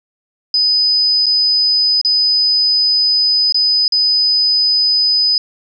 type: tone with dropouts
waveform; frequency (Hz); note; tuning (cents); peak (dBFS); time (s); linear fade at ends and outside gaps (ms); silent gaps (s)
sine; 5000; D#8; +8; -10; 0.54-5.38; 2; 1.259-1.265 / 2.014-2.048 / 3.524-3.544 / 3.88-3.922
effects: none